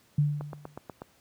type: tone with exponential decay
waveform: sine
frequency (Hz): 146.83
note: D3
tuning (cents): 0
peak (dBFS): -18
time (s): 0.18-0.78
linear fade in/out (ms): 5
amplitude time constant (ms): 130
type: click train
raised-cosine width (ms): 1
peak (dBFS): -24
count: 6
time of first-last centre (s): 0.41-1.019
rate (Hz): 8.21
effects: pink hiss -63 dBFS RMS until 1.2 s + high-pass 80 Hz 12 dB/octave